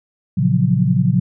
sine chord, Gb major seventh, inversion first, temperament equal with one note detuned, 116.54 / 138.59 / 173.81 / 185 Hz, Bb2 / Db3 / F3 / Gb3, 0 / 0 / -8 / 0 cents, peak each -19 / -17 / -18 / -18 dBFS, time 0.37-1.2 s, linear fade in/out 10 ms, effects none

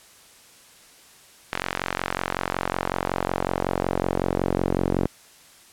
sawtooth tone with band-pass filter sweep, 45.4 Hz, F#1, 32 cents flat, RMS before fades -26 dBFS, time 1.52-5.07 s, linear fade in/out 10 ms, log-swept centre 2000 to 340 Hz, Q 0.93, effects white hiss -51 dBFS RMS until 5.72 s + low-pass 11000 Hz 12 dB/octave

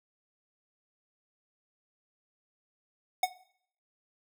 square tone with exponential decay, 737 Hz, F#5, 7 cents flat, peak -21 dBFS, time 3.23-3.31 s, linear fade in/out 5 ms, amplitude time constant 16 ms, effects noise-tail reverb RT60 0.6 s tail -17 dB re dry

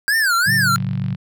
square tone with vibrato, 1570 Hz, G6, 2 cents sharp, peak -15 dBFS, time 0.08-0.76 s, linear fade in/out 0 ms, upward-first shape sine, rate 2.7 Hz, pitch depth 250 cents each way
sine chord, F# minor, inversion first, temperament equal, 110 / 138.59 / 185 Hz, A2 / C#3 / F#3, 0 / 0 / 0 cents, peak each -24 / -23 / -24 dBFS, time 0.46-1.16 s, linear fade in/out 20 ms
click train, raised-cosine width 0.3 ms, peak -23 dBFS, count 19, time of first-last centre 0.76-1.149 s, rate 46.3 Hz
effects none

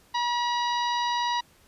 harmonic tone, 962 Hz, B5, 46 cents flat, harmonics 1 / 2 / 3 / 4 / 5 / 6, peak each -25 / -34 / -37 / -34 / -39 / -44 dBFS, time 0.14-1.41 s, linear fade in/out 10 ms, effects pink hiss -59 dBFS RMS until 1.67 s + resampled to 32000 Hz

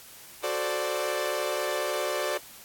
sawtooth chord, D dominant seventh, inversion first, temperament equal, 370 / 440 / 523.3 / 587.3 Hz, F#4 / A4 / C5 / D5, 0 / 0 / 0 / 0 cents, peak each -30 / -31 / -30 / -26 dBFS, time 0.43-2.38 s, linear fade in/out 10 ms, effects white hiss -48 dBFS RMS until 2.64 s + AAC 64 kbps

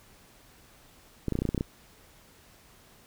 clicks, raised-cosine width 3 ms, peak -15 dBFS, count 10, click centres 1.283 / 1.323 / 1.354 / 1.389 / 1.42 / 1.453 / 1.49 / 1.547 / 1.578 / 1.609 s, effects pink hiss -57 dBFS RMS until 3.06 s

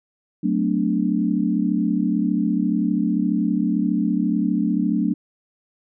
sine chord, B minor seventh, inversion second, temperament equal with one note detuned, 185 / 220 / 251.8 / 293.7 Hz, F#3 / A3 / B3 / D4, 0 / 0 / +34 / 0 cents, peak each -23 / -22 / -26 / -23 dBFS, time 0.43-5.14 s, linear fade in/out 10 ms, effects none

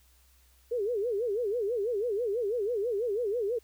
sine tone with vibrato, 441.4 Hz, A4, 5 cents sharp, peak -27 dBFS, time 0.71-3.59 s, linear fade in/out 10 ms, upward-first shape sine, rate 6.1 Hz, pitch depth 210 cents each way, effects added 63 Hz sine -61 dBFS peak until 3.63 s + white hiss -65 dBFS RMS until 3.63 s

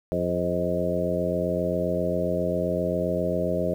harmonic tone with a mistuned harmonic, 87.5 Hz, F2, 4 cents sharp, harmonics 1 / 2 / 3 / 4 / 5 / 6 / 7, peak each -35 / -29 / -34 / -32 / -32 / -29 / -28 dBFS, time 0.12-3.74 s, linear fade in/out 0 ms, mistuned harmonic 7, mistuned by +37 cents, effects 9-bit

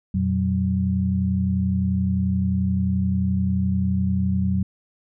sine tone cluster, 88.6 / 120.1 / 188.5 Hz, F2 / B2 / F#3, +25 / -48 / +32 cents, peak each -23 / -28 / -21 dBFS, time 0.14-4.63 s, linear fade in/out 5 ms, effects none

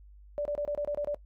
sine tone bursts, 584 Hz, D5, 10 cents flat, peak -28 dBFS, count 8, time 0.38-1.145 s, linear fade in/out 0 ms, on 72 ms, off 27 ms, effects noise-tail reverb RT60 0.1 s tail -19 dB re dry + added 50 Hz sine -50 dBFS peak until 1.25 s

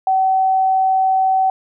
sine tone, 761 Hz, F#5, 48 cents sharp, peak -12 dBFS, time 0.07-1.5 s, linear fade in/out 2 ms, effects none

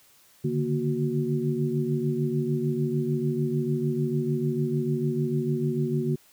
sine tone cluster, 143.5 / 150.2 / 234.5 / 368.2 Hz, D3 / D3 / A#3 / F#4, -40 / +39 / +11 / -8 cents, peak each -29 dBFS, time 0.44-6.16 s, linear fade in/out 10 ms, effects white hiss -58 dBFS RMS until 6.32 s

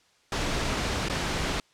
pink noise with dropouts, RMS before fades -28 dBFS, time 0.32-1.6 s, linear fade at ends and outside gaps 2 ms, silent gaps 1.086-1.097 s, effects white hiss -63 dBFS RMS until 1.73 s + low-pass 6000 Hz 12 dB/octave

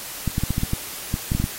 clicks, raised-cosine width 5 ms, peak -9 dBFS, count 12, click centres 0.277 / 0.381 / 0.436 / 0.506 / 0.581 / 0.634 / 0.734 / 1.141 / 1.319 / 1.35 / 1.4 / 1.441 s, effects white hiss -34 dBFS RMS until 1.58 s + AAC 48 kbps

